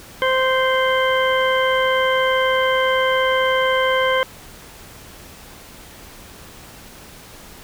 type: harmonic tone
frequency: 521 Hz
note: C5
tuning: 7 cents flat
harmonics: 1 / 2 / 3 / 4 / 6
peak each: -18 / -21 / -23 / -24 / -26 dBFS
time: 0.22-4.23 s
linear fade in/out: 0 ms
effects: pink hiss -41 dBFS RMS until 7.63 s